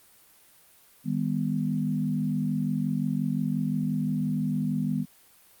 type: chord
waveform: sine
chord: Eb augmented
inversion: none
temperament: equal with one note detuned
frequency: 155.56 / 201 / 246.9 Hz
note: Eb3 / G3 / B3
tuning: 0 / +44 / 0 cents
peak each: -29 dBFS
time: 1.04-5.06 s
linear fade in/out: 50 ms
effects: white hiss -57 dBFS RMS until 5.6 s + Opus 32 kbps